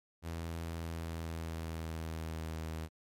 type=tone with pitch glide; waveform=sawtooth; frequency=83 to 79.99 Hz; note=E2 to D#2; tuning=+12 to +48 cents; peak=-34 dBFS; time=0.22-2.89 s; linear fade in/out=50 ms; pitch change=-64 cents; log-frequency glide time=0.68-2.61 s; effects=MP3 64 kbps